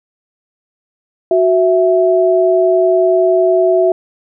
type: tone pair together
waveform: sine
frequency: 370 / 659.3 Hz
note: F#4 / E5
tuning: 0 / 0 cents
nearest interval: minor seventh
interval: 1000 cents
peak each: -11 dBFS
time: 1.31-3.92 s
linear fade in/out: 2 ms
effects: none